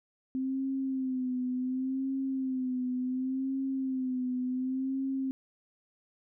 sine tone with vibrato, 259.8 Hz, C4, 12 cents flat, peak -29 dBFS, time 0.35-5.31 s, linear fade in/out 0 ms, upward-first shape sine, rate 0.69 Hz, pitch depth 56 cents each way, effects none

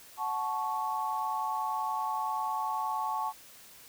sine chord, F# minor, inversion none, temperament equal with one note detuned, 740 / 870.4 / 1108.7 Hz, F#5 / A5 / C#6, 0 / -19 / 0 cents, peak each -38 / -32 / -34 dBFS, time 0.17-3.33 s, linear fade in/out 50 ms, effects white hiss -53 dBFS RMS until 3.88 s

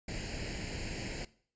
pink noise with comb filter, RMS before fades -39 dBFS, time 0.08-1.25 s, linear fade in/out 5 ms, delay 0.42 ms, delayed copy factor +0.8, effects noise-tail reverb RT60 0.5 s tail -19 dB re dry + resampled to 16000 Hz

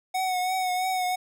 square tone with vibrato, 740 Hz, F#5, in tune, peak -25 dBFS, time 0.14-1.16 s, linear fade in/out 10 ms, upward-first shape triangle, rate 3 Hz, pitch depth 38 cents each way, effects none

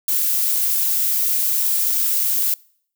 violet noise, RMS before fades -19 dBFS, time 0.08-2.54 s, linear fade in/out 2 ms, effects noise-tail reverb RT60 0.6 s tail -25 dB re dry

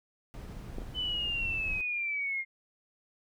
brown noise, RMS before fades -41 dBFS, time 0.34-1.81 s, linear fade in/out 0 ms
clicks, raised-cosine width 2 ms, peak -26 / -32 dBFS, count 2, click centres 0.784 / 0.819 s
sine linear sweep, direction down, 3028 to 2112 Hz, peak -30 dBFS, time 0.94-2.45 s, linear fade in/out 50 ms
effects none

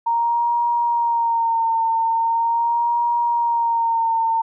sine tone with vibrato, 927 Hz, A#5, 10 cents flat, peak -16 dBFS, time 0.06-4.42 s, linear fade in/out 10 ms, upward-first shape sine, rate 0.41 Hz, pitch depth 38 cents each way, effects none

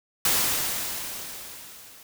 white noise with level ramp, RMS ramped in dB -21 to -49 dBFS, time 0.25-2.03 s, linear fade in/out 2 ms, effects none

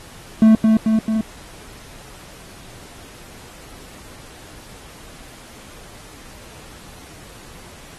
triangle tone with echo, 220 Hz, A3, in tune, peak -5 dBFS, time 0.42-0.55 s, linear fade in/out 2 ms, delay 220 ms, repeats 3, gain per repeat -3 dB, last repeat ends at 1.21 s, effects pink hiss -42 dBFS RMS until 7.98 s + AAC 32 kbps

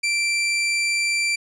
sawtooth tone, 2349 Hz, D7, in tune, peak -16 dBFS, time 0.03-1.36 s, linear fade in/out 10 ms, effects resampled to 22050 Hz

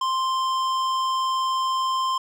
sine tone with hard clipping, 1046.5 Hz, C6, in tune, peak -23 dBFS, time 0.01-2.18 s, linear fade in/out 5 ms, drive 12 dB, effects none

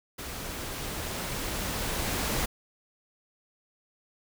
pink noise with level ramp, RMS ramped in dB -38 to -29 dBFS, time 0.18-2.46 s, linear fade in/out 10 ms, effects none

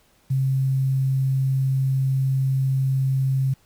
sine tone with quantisation, 133.5 Hz, C3, 35 cents sharp, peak -18 dBFS, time 0.3-3.54 s, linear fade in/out 10 ms, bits 8, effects pink hiss -60 dBFS RMS until 3.65 s

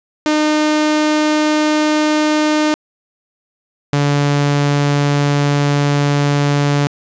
sawtooth tone pair in turn, 304.7 / 143.8 Hz, D#4 / D3, -36 / -36 cents, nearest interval octave + minor second, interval 1300 cents, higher first, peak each -8 dBFS, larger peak neither, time 0.26-2.74 / 3.93-6.87 s, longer second, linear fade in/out 0 ms, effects resampled to 16000 Hz + 8-bit

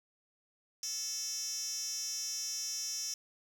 10% pulse tone with high-pass filter, 440 Hz, A4, in tune, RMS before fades -38 dBFS, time 0.83-3.14 s, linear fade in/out 2 ms, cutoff 5400 Hz, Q 8.9, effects none

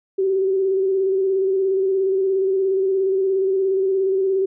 sine tone with vibrato, 383.7 Hz, G4, 37 cents flat, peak -16 dBFS, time 0.18-4.46 s, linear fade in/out 10 ms, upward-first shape square, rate 17 Hz, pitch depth 28 cents each way, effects none

